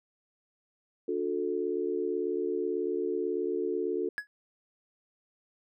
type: chord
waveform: sine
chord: D major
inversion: none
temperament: equal with one note detuned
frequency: 293.7 / 361.8 / 440 Hz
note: D4 / F#4 / A4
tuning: 0 / -39 / 0 cents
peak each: -36 / -31 / -32 dBFS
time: 1.08-4.09 s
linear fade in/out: 5 ms
type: tone with exponential decay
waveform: triangle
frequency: 1683 Hz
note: G#6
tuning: 23 cents sharp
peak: -25 dBFS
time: 4.18-4.27 s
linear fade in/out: 0 ms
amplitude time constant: 19 ms
effects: none